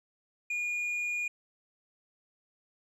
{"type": "tone with tanh clipping", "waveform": "sine", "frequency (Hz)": 2435, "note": "D#7", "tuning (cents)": -38, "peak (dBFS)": -31, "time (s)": [0.5, 1.28], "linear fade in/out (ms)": 5, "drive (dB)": 4, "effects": []}